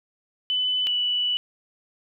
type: tone pair in turn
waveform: sine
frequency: 3004 / 2961 Hz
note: F#7 / F#7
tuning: +26 / +1 cents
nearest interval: unison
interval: 25 cents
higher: first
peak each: -21 dBFS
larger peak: neither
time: 0.5-0.87 / 0.87-1.37 s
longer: second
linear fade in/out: 0 ms
effects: none